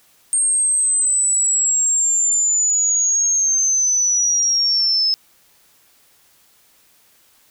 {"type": "linear sweep", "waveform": "sine", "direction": "down", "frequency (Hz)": [8600, 5180], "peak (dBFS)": -14, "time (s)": [0.33, 5.14], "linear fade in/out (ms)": 0, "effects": ["white hiss -55 dBFS RMS until 7.5 s"]}